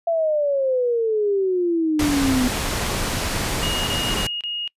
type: exponential sweep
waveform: sine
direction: down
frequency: 679 to 246.9 Hz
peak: -17 dBFS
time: 0.07-2.48 s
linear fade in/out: 5 ms
type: low-pass noise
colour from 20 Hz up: pink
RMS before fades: -24 dBFS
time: 1.99-4.27 s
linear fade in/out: 5 ms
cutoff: 11000 Hz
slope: 12 dB/octave
type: tone bursts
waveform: sine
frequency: 2865 Hz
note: F7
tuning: 44 cents sharp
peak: -24 dBFS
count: 4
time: 3.63-4.677 s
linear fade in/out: 0 ms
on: 240 ms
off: 29 ms
effects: noise-tail reverb RT60 0.1 s tail -24 dB re dry + resampled to 32000 Hz